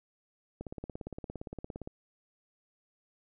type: click train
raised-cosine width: 2 ms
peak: -26 dBFS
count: 23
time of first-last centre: 0.61-1.874 s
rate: 17.4 Hz
effects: none